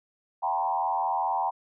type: tone with frequency modulation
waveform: sine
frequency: 859 Hz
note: A5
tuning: 42 cents flat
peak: -24 dBFS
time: 0.42-1.51 s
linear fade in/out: 20 ms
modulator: 84.8 Hz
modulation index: 1.7
effects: none